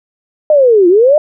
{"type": "linear two-way sweep", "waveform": "sine", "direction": "down then up", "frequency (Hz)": [623, 337.4, 623], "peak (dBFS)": -4, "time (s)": [0.5, 1.18], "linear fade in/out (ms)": 2, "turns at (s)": 0.88, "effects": []}